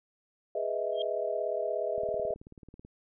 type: chord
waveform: sine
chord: E major seventh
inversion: first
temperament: equal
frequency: 415.3 / 493.9 / 622.3 / 659.3 Hz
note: G#4 / B4 / D#5 / E5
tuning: 0 / 0 / 0 / 0 cents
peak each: -36 / -36 / -33 / -34 dBFS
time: 0.55-2.34 s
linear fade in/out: 5 ms
type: tone with exponential growth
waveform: sine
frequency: 3222 Hz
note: G7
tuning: 47 cents sharp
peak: -31 dBFS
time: 0.92-1.02 s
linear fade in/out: 2 ms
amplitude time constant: 20 ms
type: click train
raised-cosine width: 3 ms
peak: -36 dBFS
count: 17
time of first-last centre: 1.98-2.85 s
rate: 18.4 Hz
effects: none